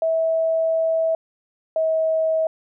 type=tone pair in turn; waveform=sine; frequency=650 / 640.7 Hz; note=E5 / E5; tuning=-24 / -49 cents; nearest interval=unison; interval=25 cents; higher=first; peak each=-17 dBFS; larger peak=neither; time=0.02-1.15 / 1.76-2.47 s; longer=first; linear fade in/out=2 ms; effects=none